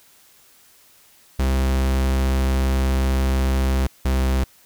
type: tone pair in turn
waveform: 45% pulse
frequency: 65.9 / 65.44 Hz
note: C2 / C2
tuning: +13 / +1 cents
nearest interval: unison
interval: 12 cents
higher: first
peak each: -17 dBFS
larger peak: neither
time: 1.39-3.87 / 4.05-4.44 s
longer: first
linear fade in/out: 5 ms
effects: white hiss -53 dBFS RMS until 4.65 s